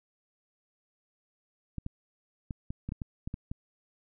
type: clicks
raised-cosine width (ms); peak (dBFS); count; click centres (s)
5; -23; 10; 1.783 / 1.864 / 2.508 / 2.705 / 2.89 / 2.921 / 3.018 / 3.275 / 3.341 / 3.515
effects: none